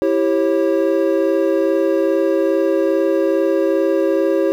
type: chord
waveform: triangle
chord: C# diminished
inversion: first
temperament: equal with one note detuned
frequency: 329.6 / 392 / 544.5 Hz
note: E4 / G4 / C#5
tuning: 0 / 0 / -31 cents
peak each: -16 dBFS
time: 0.02-4.52 s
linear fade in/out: 0 ms
effects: 8-bit